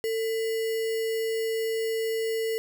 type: tone with sample-and-hold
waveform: sine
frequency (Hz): 447.8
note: A4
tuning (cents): +30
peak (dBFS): -25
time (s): 0.04-2.58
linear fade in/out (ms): 0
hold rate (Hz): 2450
effects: none